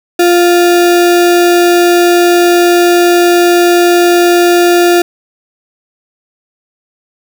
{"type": "tone with sample-and-hold", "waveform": "sine", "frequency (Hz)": 349.4, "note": "F4", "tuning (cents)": 1, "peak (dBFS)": -4, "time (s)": [0.19, 5.02], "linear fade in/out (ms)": 5, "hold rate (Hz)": 1050, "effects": []}